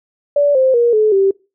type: tone with pitch steps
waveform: sine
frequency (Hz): 577 / 523 / 474.1 / 429.8 / 389.6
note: D5 / C5 / A#4 / A4 / G4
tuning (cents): -31 / -1 / +29 / -41 / -11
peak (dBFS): -9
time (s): 0.36-1.31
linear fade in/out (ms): 5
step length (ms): 190
effects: noise-tail reverb RT60 0.3 s tail -24 dB re dry